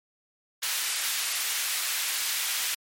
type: high-pass noise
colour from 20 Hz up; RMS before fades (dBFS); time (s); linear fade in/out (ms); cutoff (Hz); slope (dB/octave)
pink; -29; 0.62-2.75; 10; 2000; 12
effects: MP3 64 kbps